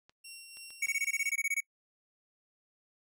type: clicks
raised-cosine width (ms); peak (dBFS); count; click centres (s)
0.2; -38; 7; 0.095 / 0.571 / 0.705 / 0.871 / 1.044 / 1.262 / 1.326
type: tone with tremolo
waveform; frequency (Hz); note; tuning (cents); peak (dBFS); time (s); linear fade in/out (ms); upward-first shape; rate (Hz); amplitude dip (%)
15% pulse; 2741; F7; -33; -38; 0.24-1.31; 10; triangle; 3.2; 45
type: tone bursts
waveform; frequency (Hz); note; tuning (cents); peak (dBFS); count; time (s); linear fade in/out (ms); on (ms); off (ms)
square; 2234; C#7; +13; -29; 13; 0.82-1.605; 5; 41; 21
effects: noise-tail reverb RT60 0.1 s tail -24 dB re dry